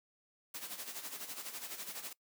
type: noise with tremolo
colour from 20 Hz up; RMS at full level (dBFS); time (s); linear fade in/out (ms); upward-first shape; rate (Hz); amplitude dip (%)
white; -42; 0.54-2.13; 5; sine; 12; 65
effects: noise-tail reverb RT60 0.1 s tail -22 dB re dry + high-pass 200 Hz 12 dB/octave